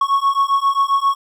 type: beating tone pair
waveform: triangle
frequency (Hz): 1101 / 1108.5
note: C#6 / C#6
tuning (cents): -12 / 0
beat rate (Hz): 7.5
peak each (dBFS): -15 / -15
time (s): 0.01-1.15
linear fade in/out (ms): 5
effects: none